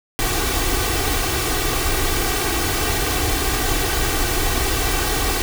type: noise with comb filter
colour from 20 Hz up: pink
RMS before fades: -20 dBFS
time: 0.19-5.42 s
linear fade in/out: 0 ms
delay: 2.6 ms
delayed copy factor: +0.75
effects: none